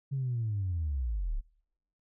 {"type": "linear sweep", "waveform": "sine", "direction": "down", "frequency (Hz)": [140, 30.61], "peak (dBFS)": -28, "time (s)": [0.11, 1.41], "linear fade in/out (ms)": 20, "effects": ["noise-tail reverb RT60 0.9 s tail -26 dB re dry", "tanh soft clip ceiling -25 dBFS"]}